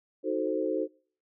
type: chord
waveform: sine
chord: D# diminished seventh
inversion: none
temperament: equal with one note detuned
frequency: 312.2 / 370 / 440 / 523.3 Hz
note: D#4 / F#4 / A4 / C5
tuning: +6 / 0 / 0 / 0 cents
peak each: -32 dBFS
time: 0.23-0.88 s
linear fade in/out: 50 ms
effects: noise-tail reverb RT60 0.5 s tail -26 dB re dry